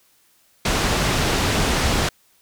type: low-pass noise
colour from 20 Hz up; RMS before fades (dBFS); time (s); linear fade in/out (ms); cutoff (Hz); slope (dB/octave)
pink; -20; 0.65-2.09; 5; 7000; 12
effects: white hiss -59 dBFS RMS until 2.41 s